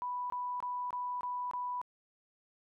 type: tone bursts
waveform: sine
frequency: 987.8 Hz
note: B5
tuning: in tune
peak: -34 dBFS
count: 6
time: 0.02-1.815 s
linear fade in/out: 0 ms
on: 280 ms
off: 23 ms
effects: none